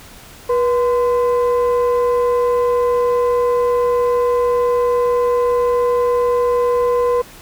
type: tone pair together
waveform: sine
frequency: 485.6 / 1029 Hz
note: B4 / C6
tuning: -29 / -29 cents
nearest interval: octave + minor second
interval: 1300 cents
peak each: -12 / -19 dBFS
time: 0.49-7.22 s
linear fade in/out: 10 ms
effects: tanh soft clip ceiling -9 dBFS + pink hiss -40 dBFS RMS until 7.41 s